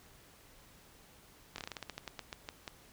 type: slowing click train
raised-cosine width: 0.2 ms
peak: -23 dBFS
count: 15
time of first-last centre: 1.56-2.678 s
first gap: 22 ms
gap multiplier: 1.18
effects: pink hiss -60 dBFS RMS until 2.92 s